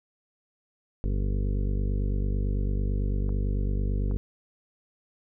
harmonic tone, 49 Hz, G1, in tune, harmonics 1 / 2 / 3 / 4 / 5 / 6 / 8 / 9 / 10, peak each -25 / -31 / -39 / -37 / -40 / -44 / -43 / -45 / -48 dBFS, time 1.04-4.17 s, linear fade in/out 0 ms
clicks, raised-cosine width 1 ms, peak -31 / -31 dBFS, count 2, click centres 3.292 / 4.112 s
effects none

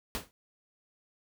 pink noise with exponential decay, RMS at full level -31 dBFS, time 0.15-0.31 s, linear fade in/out 0 ms, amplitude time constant 33 ms, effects none

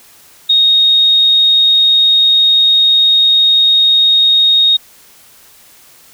sine tone, 3729 Hz, A#7, in tune, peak -6 dBFS, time 0.49-4.77 s, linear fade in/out 10 ms, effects white hiss -43 dBFS RMS until 6.13 s

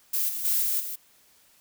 violet noise with level steps, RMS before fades -26 / -32 / -24 / -26 / -34 dBFS, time 0.13-0.96 s, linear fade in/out 10 ms, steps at 0.28 / 0.44 / 0.61 / 0.79 s, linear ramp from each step 20 ms, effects white hiss -60 dBFS RMS until 1.6 s

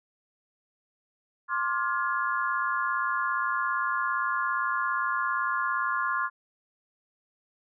sine chord, D half-diminished seventh, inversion third, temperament just, 1057.2 / 1174.7 / 1409.6 / 1691.5 Hz, C6 / D6 / F6 / Ab6, +18 / 0 / +16 / +31 cents, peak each -29 / -33 / -30 / -33 dBFS, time 1.48-6.3 s, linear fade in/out 50 ms, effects none

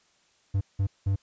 triangle tone bursts at uneven times, 97.8 Hz, G2, 4 cents flat, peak -20 dBFS, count 3, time 0.54-0.61 / 0.79-0.87 / 1.06-1.16 s, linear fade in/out 10 ms, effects white hiss -65 dBFS RMS until 1.22 s + resampled to 16000 Hz

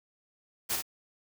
white noise with echo, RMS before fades -30 dBFS, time 0.69-0.77 s, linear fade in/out 20 ms, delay 54 ms, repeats 1, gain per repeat -4 dB, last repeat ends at 0.824 s, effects none

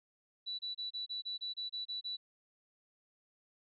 sine tone bursts, 3951 Hz, B7, in tune, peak -37 dBFS, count 11, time 0.46-2.17 s, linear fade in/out 20 ms, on 130 ms, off 28 ms, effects none

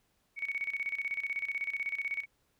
sine tone with tremolo, 2232 Hz, C#7, 11 cents sharp, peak -30 dBFS, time 0.36-2.26 s, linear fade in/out 50 ms, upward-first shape square, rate 16 Hz, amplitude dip 75%, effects pink hiss -74 dBFS RMS until 2.59 s

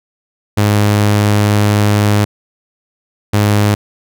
sawtooth tone bursts at uneven times, 103.83 Hz, G#2, in tune, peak -5 dBFS, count 2, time 0.57-2.25 / 3.33-3.75 s, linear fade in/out 10 ms, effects none

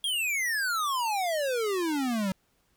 square exponential sweep, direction down, 3322 to 184.5 Hz, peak -27 dBFS, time 0.04-2.32 s, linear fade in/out 2 ms, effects pink hiss -70 dBFS RMS until 2.76 s

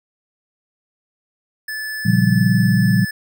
square tone, 1736 Hz, A6, 24 cents flat, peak -25 dBFS, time 1.68-3.11 s, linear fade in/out 5 ms
sine chord, G half-diminished seventh, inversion first, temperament equal, 116.54 / 138.59 / 174.61 / 196 Hz, Bb2 / Db3 / F3 / G3, 0 / 0 / 0 / 0 cents, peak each -17 / -20 / -17 / -17 dBFS, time 2.05-3.05 s, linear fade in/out 10 ms
effects none

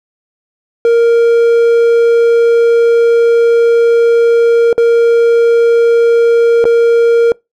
triangle tone with dropouts, 466.2 Hz, A#4, in tune, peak -3 dBFS, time 0.85-7.32 s, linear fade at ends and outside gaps 1 ms, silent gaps 4.729-4.779 / 6.642-6.653 s, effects noise-tail reverb RT60 0.2 s tail -25 dB re dry

